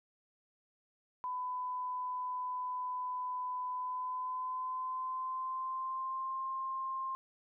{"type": "tone with pitch glide", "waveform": "sine", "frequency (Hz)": [1002, 1057.9], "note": ["B5", "C6"], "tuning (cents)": [25, 19], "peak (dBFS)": -35, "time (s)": [1.24, 7.15], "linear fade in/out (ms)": 0, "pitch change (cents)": 94, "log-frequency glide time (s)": [3.69, 6.44], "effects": []}